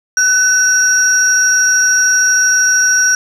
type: tone pair together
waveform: sine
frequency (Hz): 1505 / 5682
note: F#6 / F8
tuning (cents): +29 / +29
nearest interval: octave + major seventh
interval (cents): 2300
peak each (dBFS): -10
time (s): 0.17-3.15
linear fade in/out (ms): 2
effects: tanh soft clip ceiling -3 dBFS